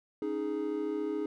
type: chord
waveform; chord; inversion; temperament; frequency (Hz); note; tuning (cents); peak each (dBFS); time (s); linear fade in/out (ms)
triangle; C# suspended second; none; equal with one note detuned; 277.2 / 311.1 / 416.7; C#4 / D#4 / G#4; 0 / 0 / +6; -38 / -32 / -32; 0.22-1.26; 2
effects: none